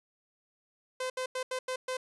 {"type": "tone bursts at uneven times", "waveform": "sawtooth", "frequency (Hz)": 513, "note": "C5", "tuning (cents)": -34, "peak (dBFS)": -28, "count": 6, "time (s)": [[1, 1.1], [1.17, 1.26], [1.35, 1.43], [1.51, 1.59], [1.68, 1.76], [1.88, 1.97]], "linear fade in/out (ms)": 5, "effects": ["resampled to 24000 Hz"]}